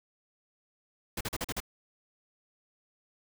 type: noise bursts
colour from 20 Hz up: pink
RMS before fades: -34 dBFS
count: 6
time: 1.17-1.603 s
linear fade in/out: 5 ms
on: 38 ms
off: 41 ms
effects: none